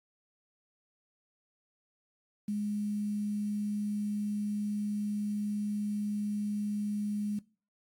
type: tone with quantisation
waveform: sine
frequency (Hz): 207.7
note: G#3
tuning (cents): 0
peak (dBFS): -30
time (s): 2.48-7.39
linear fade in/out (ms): 5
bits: 9
effects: noise-tail reverb RT60 0.4 s tail -22 dB re dry + AAC 64 kbps